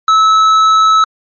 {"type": "tone with tanh clipping", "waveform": "sine", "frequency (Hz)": 1301, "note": "E6", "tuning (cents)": -23, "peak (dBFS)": -7, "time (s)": [0.08, 1.04], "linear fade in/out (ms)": 2, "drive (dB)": 11, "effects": ["low-pass 6000 Hz 12 dB/octave", "MP3 32 kbps"]}